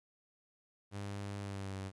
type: tone with pitch glide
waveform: sawtooth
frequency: 100.6 to 96.33 Hz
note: G2 to G2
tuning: +45 to -30 cents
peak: -36 dBFS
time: 0.91-1.92 s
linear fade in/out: 50 ms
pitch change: -75 cents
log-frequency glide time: 1.39-1.76 s
effects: resampled to 24000 Hz + 13-bit